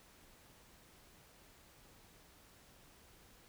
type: silence
effects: pink hiss -63 dBFS RMS until 3.48 s